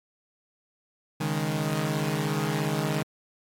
sawtooth chord, C# suspended second, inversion none, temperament equal, 138.59 / 155.56 / 207.7 Hz, C#3 / D#3 / G#3, 0 / 0 / 0 cents, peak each -28 / -24 / -28 dBFS, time 1.2-3.03 s, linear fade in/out 10 ms, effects AAC 48 kbps

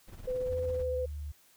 brown noise with tremolo, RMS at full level -43 dBFS, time 0.07-0.85 s, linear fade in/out 20 ms, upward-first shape sine, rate 18 Hz, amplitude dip 70%
sine tone with vibrato, 506 Hz, B4, 42 cents sharp, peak -30 dBFS, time 0.27-1.06 s, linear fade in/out 10 ms, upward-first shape sine, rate 14 Hz, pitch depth 10 cents each way
sine tone with pitch glide, 83.2 to 73.7 Hz, E2 to D2, +17 to +7 cents, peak -36 dBFS, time 0.49-1.32 s, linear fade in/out 10 ms, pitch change -210 cents, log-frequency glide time 0.65-0.94 s
effects white hiss -63 dBFS RMS until 1.56 s

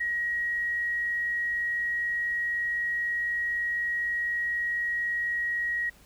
sine tone, 1898 Hz, A#6, 31 cents sharp, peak -26 dBFS, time 0-5.9 s, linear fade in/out 10 ms, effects added 50 Hz sine -56 dBFS peak until 6.05 s + pink hiss -57 dBFS RMS until 6.05 s

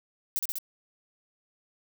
violet noise with echo, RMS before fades -28 dBFS, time 0.36-0.39 s, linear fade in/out 0 ms, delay 65 ms, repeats 3, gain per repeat -2 dB, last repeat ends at 0.585 s, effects none

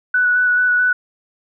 sine tone with vibrato, 1480 Hz, F#6, in tune, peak -12 dBFS, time 0.14-0.93 s, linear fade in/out 5 ms, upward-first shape square, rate 4.6 Hz, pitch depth 12 cents each way, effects none

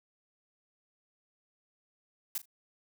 blue noise with echo, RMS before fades -34 dBFS, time 2.35-2.38 s, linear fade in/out 2 ms, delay 38 ms, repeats 2, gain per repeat -15 dB, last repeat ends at 2.456 s, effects none

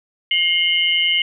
sine tone cluster, 2128 / 2877 / 3047 Hz, C7 / F#7 / G7, +29 / -49 / -50 cents, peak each -19 dBFS, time 0.31-1.22 s, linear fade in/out 2 ms, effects none

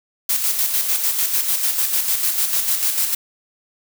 blue noise with tremolo, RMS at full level -18 dBFS, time 0.29-3.15 s, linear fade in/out 5 ms, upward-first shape square, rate 6.7 Hz, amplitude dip 45%, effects none

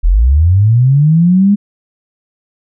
sine linear sweep, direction up, 36.73 to 207.7 Hz, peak -5 dBFS, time 0.03-1.56 s, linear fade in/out 20 ms, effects none

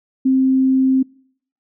sine tone, 263 Hz, C4, 9 cents sharp, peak -11 dBFS, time 0.25-1.03 s, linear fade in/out 10 ms, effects noise-tail reverb RT60 0.6 s tail -25 dB re dry

